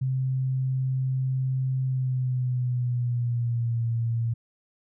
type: tone with pitch glide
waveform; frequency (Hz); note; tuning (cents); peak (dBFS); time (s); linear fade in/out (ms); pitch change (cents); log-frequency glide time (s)
sine; 130.81 to 115.87; C3 to A#2; 0 to -10; -23; 0.01-4.34; 10; -210; 1.84-3.85
effects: none